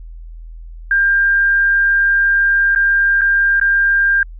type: tone with dropouts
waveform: sine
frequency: 1597 Hz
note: G6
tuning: 32 cents sharp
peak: -10 dBFS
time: 0.91-4.23 s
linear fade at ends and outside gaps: 2 ms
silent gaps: 2.75-2.759 / 3.211-3.216 / 3.599-3.613 s
effects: added 41 Hz sine -30 dBFS peak until 4.39 s